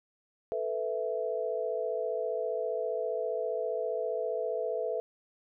sine chord, A suspended second, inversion none, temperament just, 440 / 495 / 660 Hz, A4 / B4 / E5, 0 / +4 / +2 cents, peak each -34 dBFS, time 0.52-5 s, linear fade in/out 0 ms, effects none

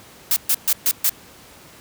blue noise bursts, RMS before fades -17 dBFS, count 5, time 0.31-1.095 s, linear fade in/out 2 ms, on 53 ms, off 130 ms, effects pink hiss -45 dBFS RMS until 1.8 s + high-pass 80 Hz 12 dB/octave

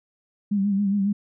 sine tone with vibrato, 200 Hz, G3, 35 cents sharp, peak -19 dBFS, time 0.51-1.13 s, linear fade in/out 10 ms, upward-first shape sine, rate 7.3 Hz, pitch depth 56 cents each way, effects none

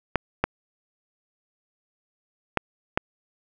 clicks, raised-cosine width 0.5 ms, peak -5 dBFS, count 4, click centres 0.157 / 0.44 / 2.573 / 2.975 s, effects none

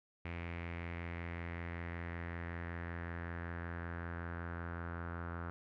sawtooth tone with low-pass filter sweep, 85.3 Hz, F2, 40 cents flat, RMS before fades -43 dBFS, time 0.25-5.5 s, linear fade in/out 0 ms, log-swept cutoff 2300 to 1400 Hz, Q 4.4, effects none

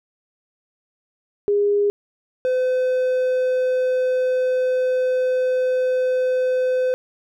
sine / triangle tone pair in turn, 408.7 / 509.5 Hz, G#4 / C5, -28 / -46 cents, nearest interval major third, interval 382 cents, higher second, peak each -15 dBFS, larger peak neither, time 1.48-1.9 / 2.45-6.94 s, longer second, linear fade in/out 0 ms, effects none

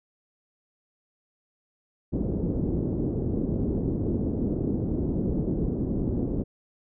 white low-pass noise, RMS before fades -27 dBFS, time 2.12-6.44 s, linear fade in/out 20 ms, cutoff 350 Hz, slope 24 dB/octave, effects none

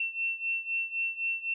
sine beating tone pair, 2700 / 2703.9 Hz, E7 / E7, +41 / +43 cents, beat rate 3.9 Hz, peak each -31 / -34 dBFS, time 0-1.54 s, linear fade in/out 5 ms, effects none

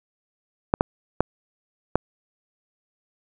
clicks, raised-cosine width 1 ms, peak -3 dBFS, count 4, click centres 0.739 / 0.809 / 1.206 / 1.956 s, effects none

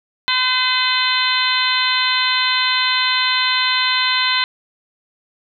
harmonic tone, 510 Hz, C5, 44 cents flat, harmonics 2 / 3 / 4 / 5 / 6 / 7 / 8, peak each -22 / -23 / -22 / -25 / -23 / -22 / -21 dBFS, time 0.28-4.44 s, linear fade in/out 0 ms, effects none

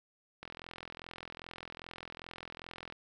click train, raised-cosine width 0.3 ms, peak -28 dBFS, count 107, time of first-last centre 0.43-2.924 s, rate 42.5 Hz, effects none

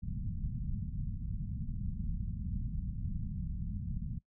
pink low-pass noise, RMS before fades -37 dBFS, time 0.02-4.19 s, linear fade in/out 10 ms, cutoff 210 Hz, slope 48 dB/octave, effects noise-tail reverb RT60 0.1 s tail -21 dB re dry

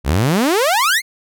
sawtooth exponential sweep, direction up, 59.8 to 2217 Hz, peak -9 dBFS, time 0.04-1.02 s, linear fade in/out 50 ms, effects none

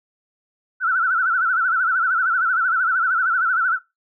sine tone with vibrato, 1421 Hz, F6, 30 cents sharp, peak -16 dBFS, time 0.8-3.79 s, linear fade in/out 50 ms, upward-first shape sine, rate 13 Hz, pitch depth 130 cents each way, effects noise-tail reverb RT60 0.2 s tail -18 dB re dry

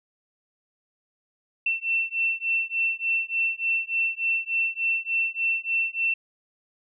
sine beating tone pair, 2690 / 2693.4 Hz, E7 / E7, +34 / +37 cents, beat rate 3.4 Hz, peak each -26 dBFS, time 1.66-6.14 s, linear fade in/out 5 ms, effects none

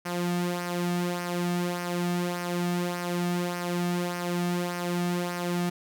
sawtooth tone with flanger, 175.9 Hz, F3, 13 cents sharp, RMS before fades -29 dBFS, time 0.05-5.7 s, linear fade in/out 10 ms, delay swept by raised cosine 0.26 to 2.06 ms, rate 1.7 Hz, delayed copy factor -0.55, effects none

